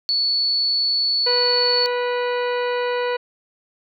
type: tone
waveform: sine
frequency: 4435 Hz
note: C#8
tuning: in tune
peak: -17 dBFS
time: 0.09-1.86 s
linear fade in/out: 0 ms
type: harmonic tone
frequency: 490 Hz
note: B4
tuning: 14 cents flat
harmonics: 1 / 2 / 3 / 4 / 5 / 6 / 8 / 9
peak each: -21 / -27 / -31 / -33 / -35 / -37 / -39 / -40 dBFS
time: 1.26-3.17 s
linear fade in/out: 10 ms
effects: none